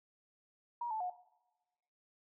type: tone with pitch steps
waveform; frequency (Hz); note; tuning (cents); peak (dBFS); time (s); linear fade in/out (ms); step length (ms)
sine; 952 / 874 / 724; A#5 / A5 / F#5; +36 / -12 / -38; -35; 0.81-1.101; 5; 97
effects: noise-tail reverb RT60 1.0 s tail -17 dB re dry